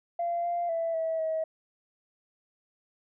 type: tone with pitch steps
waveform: sine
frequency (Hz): 688 / 694 / 663 / 649 / 639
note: F5 / F5 / E5 / E5 / D#5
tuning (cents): -26 / -11 / +10 / -27 / +46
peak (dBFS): -26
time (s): 0.19-1.44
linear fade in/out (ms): 5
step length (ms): 250
effects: tanh soft clip ceiling -22 dBFS